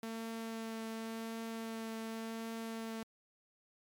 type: tone with vibrato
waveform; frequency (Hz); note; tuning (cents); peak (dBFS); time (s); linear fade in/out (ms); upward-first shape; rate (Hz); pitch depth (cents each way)
sawtooth; 225.1; A3; +40; -36; 0.03-3.03; 2; triangle; 0.9; 13
effects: MP3 96 kbps